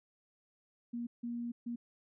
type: tone bursts at uneven times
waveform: sine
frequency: 237.4 Hz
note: A#3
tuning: 32 cents sharp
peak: -36 dBFS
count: 3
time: 0.93-1.07 / 1.23-1.52 / 1.66-1.76 s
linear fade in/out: 10 ms
effects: none